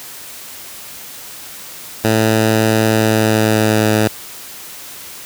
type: tone with pitch glide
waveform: 10% pulse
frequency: 110.1 to 107.9 Hz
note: A2 to A2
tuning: +2 to -33 cents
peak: -3 dBFS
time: 2.04-4.08 s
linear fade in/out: 5 ms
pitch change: -35 cents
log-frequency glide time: 2.86-3.86 s
effects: white hiss -33 dBFS RMS until 5.25 s + high-pass 60 Hz 12 dB/octave